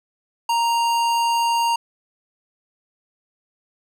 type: tone with hard clipping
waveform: sine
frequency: 932.3 Hz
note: A#5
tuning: in tune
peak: -19 dBFS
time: 0.49-1.76 s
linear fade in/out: 5 ms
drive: 17 dB
effects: none